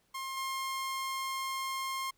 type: tone with level steps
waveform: sawtooth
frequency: 1065 Hz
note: C6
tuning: 30 cents sharp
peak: -33 / -30 dBFS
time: 0.14-2.11 s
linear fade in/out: 10 ms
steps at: 0.37 s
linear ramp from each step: 2 ms
effects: pink hiss -72 dBFS RMS until 2.17 s